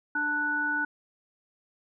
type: harmonic tone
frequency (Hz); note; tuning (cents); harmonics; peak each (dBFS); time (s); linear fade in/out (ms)
295.8; D4; +13; 1 / 3 / 5; -36 / -35 / -26; 0.15-0.85; 5
effects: none